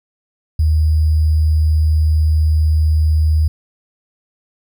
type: tone with sample-and-hold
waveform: sine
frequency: 77.8 Hz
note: D#2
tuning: in tune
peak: -10 dBFS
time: 0.59-3.48 s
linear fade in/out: 5 ms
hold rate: 4900 Hz
effects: none